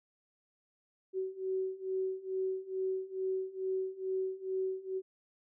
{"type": "beating tone pair", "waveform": "sine", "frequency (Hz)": [376.8, 379.1], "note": ["F#4", "F#4"], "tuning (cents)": [32, 42], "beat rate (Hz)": 2.3, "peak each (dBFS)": [-37, -35], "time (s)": [1.13, 5.02], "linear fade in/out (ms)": 50, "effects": []}